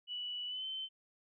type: tone with pitch glide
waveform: sine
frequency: 2954 to 3078 Hz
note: F#7 to G7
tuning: -3 to -32 cents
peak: -38 dBFS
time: 0.07-0.89 s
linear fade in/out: 50 ms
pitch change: +71 cents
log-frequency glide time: 0.47-0.65 s
effects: none